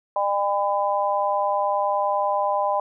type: harmonic tone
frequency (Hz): 201.1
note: G3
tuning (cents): +44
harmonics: 3 / 4 / 5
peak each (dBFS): -24 / -24 / -24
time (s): 0.16-2.8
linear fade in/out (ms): 2
effects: none